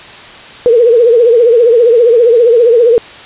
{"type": "tone with vibrato", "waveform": "sine", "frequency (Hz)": 470, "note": "A#4", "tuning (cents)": 14, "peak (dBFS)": -3, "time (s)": [0.66, 2.98], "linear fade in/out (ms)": 0, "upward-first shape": "triangle", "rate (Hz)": 15, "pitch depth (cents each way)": 120, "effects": ["white hiss -31 dBFS RMS until 3.25 s", "resampled to 8000 Hz"]}